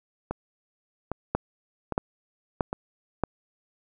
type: two click trains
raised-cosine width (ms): 1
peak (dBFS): -9 / -15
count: 4 / 4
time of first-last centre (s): 1.35-3.237 / 0.31-2.729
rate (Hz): 1.59 / 1.24
effects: none